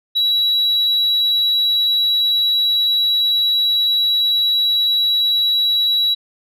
sine tone, 3903 Hz, B7, 21 cents flat, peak -11 dBFS, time 0.15-6.15 s, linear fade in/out 20 ms, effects tanh soft clip ceiling -12 dBFS

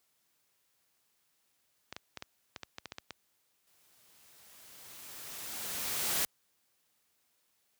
clicks, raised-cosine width 0.2 ms, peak -23 dBFS, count 11, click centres 1.926 / 1.965 / 2.173 / 2.224 / 2.562 / 2.633 / 2.784 / 2.857 / 2.921 / 2.984 / 3.107 s
white noise with exponential growth, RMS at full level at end -30 dBFS, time 3.67-6.25 s, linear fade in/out 1 ms, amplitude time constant 560 ms
effects white hiss -75 dBFS RMS until 7.79 s + high-pass 60 Hz 12 dB/octave

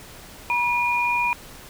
sine tone pair together, 965 / 2432 Hz, B5 / D#7, -40 / -40 cents, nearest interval octave + major third, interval 1600 cents, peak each -22 dBFS, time 0.5-1.33 s, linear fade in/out 0 ms, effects pink hiss -43 dBFS RMS until 1.69 s

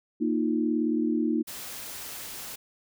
sine chord, Bb suspended fourth, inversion none, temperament just, 233.1 / 310.8 / 349.6 Hz, Bb3 / Eb4 / F4, 0 / -2 / +2 cents, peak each -27 / -26 / -31 dBFS, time 0.2-1.43 s, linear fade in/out 20 ms
white noise, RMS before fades -39 dBFS, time 1.47-2.56 s, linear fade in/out 10 ms
effects none

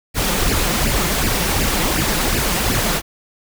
pink noise with flanger, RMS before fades -18 dBFS, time 0.14-3.02 s, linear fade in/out 50 ms, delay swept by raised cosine 0.4 to 5.8 ms, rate 2.7 Hz, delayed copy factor +0.65, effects none

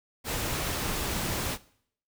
pink noise, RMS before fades -31 dBFS, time 0.24-1.58 s, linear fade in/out 50 ms, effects noise-tail reverb RT60 0.6 s tail -19 dB re dry

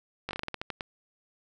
slowing click train, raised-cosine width 0.3 ms, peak -17 dBFS, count 11, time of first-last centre 0.29-0.808 s, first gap 19 ms, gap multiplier 1.21, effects none

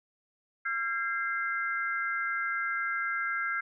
sine tone cluster, 1368 / 1616 / 2082 Hz, F6 / G#6 / C7, -36 / -48 / -9 cents, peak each -33 / -32 / -35 dBFS, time 0.65-3.61 s, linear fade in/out 10 ms, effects none

